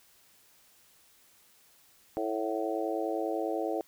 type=harmonic tone with a mistuned harmonic; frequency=110 Hz; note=A2; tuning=in tune; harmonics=3 / 4 / 5 / 6 / 7; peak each=-34 / -35 / -36 / -37 / -37 dBFS; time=2.17-3.81 s; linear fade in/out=0 ms; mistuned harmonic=7; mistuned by=-35 cents; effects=white hiss -62 dBFS RMS until 3.87 s